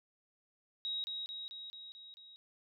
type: tone with echo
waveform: sine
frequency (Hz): 3806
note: A#7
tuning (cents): +35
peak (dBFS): -35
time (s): 0.85-1.04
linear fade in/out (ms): 0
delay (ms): 220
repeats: 6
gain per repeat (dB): -3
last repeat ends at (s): 2.36
effects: none